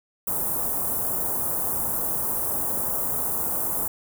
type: band-stop noise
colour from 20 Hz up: white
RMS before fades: -26 dBFS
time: 0.27-3.88 s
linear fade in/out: 5 ms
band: 1100 to 10000 Hz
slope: 24 dB/octave
effects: none